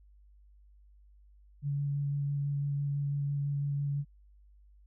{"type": "tone with vibrato", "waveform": "sine", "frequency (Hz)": 142.3, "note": "C#3", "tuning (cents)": 46, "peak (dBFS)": -29, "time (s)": [1.62, 4.05], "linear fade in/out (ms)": 50, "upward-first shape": "square", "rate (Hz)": 6, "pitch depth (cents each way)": 8, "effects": ["added 50 Hz sine -56 dBFS peak until 4.86 s"]}